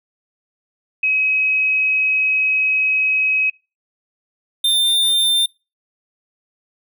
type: tone pair in turn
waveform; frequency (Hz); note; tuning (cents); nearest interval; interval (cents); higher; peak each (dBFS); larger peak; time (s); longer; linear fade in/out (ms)
sine / square; 2545 / 3599; D#7 / A7; +39 / +38; tritone; 599; second; -14; neither; 1.03-3.5 / 4.64-5.46; first; 5
effects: noise-tail reverb RT60 0.3 s tail -26 dB re dry